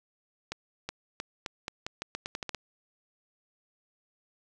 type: accelerating click train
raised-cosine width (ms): 0.2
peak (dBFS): -17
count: 13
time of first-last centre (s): 0.52-2.547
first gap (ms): 370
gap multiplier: 0.84
effects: none